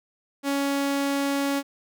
sawtooth tone, 279.3 Hz, C#4, 13 cents sharp, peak -19 dBFS, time 0.43-1.63 s, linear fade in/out 50 ms, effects none

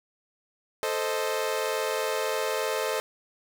sawtooth chord, A diminished, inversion none, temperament equal, 440 / 523.3 / 622.3 Hz, A4 / C5 / Eb5, 0 / 0 / 0 cents, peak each -26 / -27 / -28 dBFS, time 0.83-3 s, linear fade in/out 0 ms, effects none

